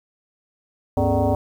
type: tone with frequency modulation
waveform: sine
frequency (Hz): 244.5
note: B3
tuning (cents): -17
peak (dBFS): -16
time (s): 0.97-1.35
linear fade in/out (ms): 2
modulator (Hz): 172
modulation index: 3.2
effects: 8-bit